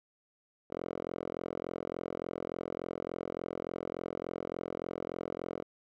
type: tone with band-pass filter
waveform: 5% pulse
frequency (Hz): 43.47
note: F1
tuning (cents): -7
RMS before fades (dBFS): -39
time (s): 0.7-5.63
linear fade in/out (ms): 10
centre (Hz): 540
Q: 1.3
effects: none